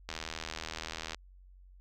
click train, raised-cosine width 0.2 ms, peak -20 dBFS, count 86, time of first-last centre 0.09-1.146 s, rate 80.5 Hz, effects added 46 Hz sine -53 dBFS peak until 1.8 s

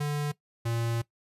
square tone pair in turn, 146.83 / 116.23 Hz, D3 / A#2, 0 / -5 cents, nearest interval major third, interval 405 cents, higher first, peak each -28 dBFS, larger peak neither, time 0-0.32 / 0.65-1.02 s, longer second, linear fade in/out 10 ms, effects noise-tail reverb RT60 0.1 s tail -18 dB re dry + resampled to 32000 Hz

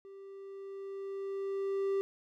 triangle tone with level ramp, 392 Hz, G4, in tune, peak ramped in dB -46 to -26 dBFS, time 0.05-2.01 s, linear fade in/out 0 ms, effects none

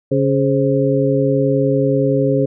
harmonic tone with a mistuned harmonic, 139.2 Hz, C#3, 8 cents sharp, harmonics 1 / 2 / 3 / 4, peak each -18 / -18 / -18 / -18 dBFS, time 0.11-2.46 s, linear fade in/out 10 ms, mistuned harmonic 4, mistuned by -90 cents, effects none

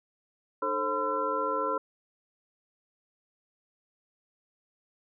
sine tone cluster, 301.8 / 439.8 / 534 / 1016 / 1349 Hz, D4 / A4 / C5 / B5 / E6, +47 / -1 / +35 / +49 / +40 cents, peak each -39 / -34 / -33 / -31 / -32 dBFS, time 0.62-1.78 s, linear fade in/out 5 ms, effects none

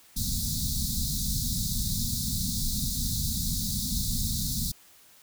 pink band-stop noise, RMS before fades -29 dBFS, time 0.16-4.72 s, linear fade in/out 10 ms, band 250 to 3700 Hz, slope 96 dB/octave, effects white hiss -56 dBFS RMS until 5.22 s

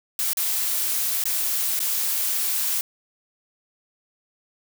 blue noise with dropouts, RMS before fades -24 dBFS, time 0.19-2.81 s, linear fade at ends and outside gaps 1 ms, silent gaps 0.333-0.371 / 1.239-1.255 / 1.792-1.802 s, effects none

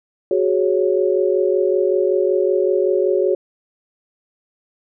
sine chord, F# suspended second, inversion none, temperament equal, 370 / 415.3 / 554.4 Hz, F#4 / G#4 / C#5, 0 / 0 / 0 cents, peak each -17 / -19 / -20 dBFS, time 0.31-3.35 s, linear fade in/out 2 ms, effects none

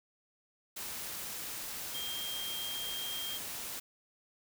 sine tone in noise, 3204 Hz, G7, 37 cents sharp, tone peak -38 dBFS, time 1.94-3.38 s, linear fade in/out 10 ms, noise white, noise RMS -41 dBFS, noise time 0.76-3.8 s, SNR 0 dB, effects none

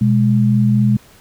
sine tone pair together, 123.47 / 207.7 Hz, B2 / G#3, 0 / 0 cents, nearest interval major sixth, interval 900 cents, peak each -13 dBFS, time 0.01-0.97 s, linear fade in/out 5 ms, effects pink hiss -47 dBFS RMS until 1.2 s

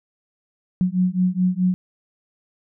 sine beating tone pair, 180.4 / 185.1 Hz, F#3 / F#3, -44 / +1 cents, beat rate 4.7 Hz, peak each -20 dBFS, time 0.81-1.74 s, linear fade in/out 0 ms, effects none

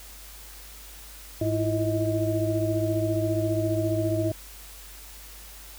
sine tone cluster, 105.8 / 325.1 / 339.8 / 633 Hz, G#2 / E4 / F4 / D#5, +33 / -24 / -47 / +30 cents, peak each -27 / -28 / -31 / -28 dBFS, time 1.41-4.32 s, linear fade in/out 5 ms, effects added 50 Hz sine -46 dBFS peak until 5.78 s + white hiss -46 dBFS RMS until 5.78 s

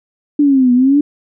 sine exponential two-way sweep, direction down then up, 296.9 to 242.6 to 296.9 Hz, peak -7 dBFS, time 0.39-1.01 s, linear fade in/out 5 ms, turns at 0.73 s, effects none

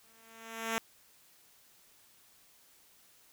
5% pulse tone with exponential growth, 225.8 Hz, A3, 45 cents sharp, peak -18 dBFS, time 0.04-0.78 s, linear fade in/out 0 ms, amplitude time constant 160 ms, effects white hiss -63 dBFS RMS until 3.32 s

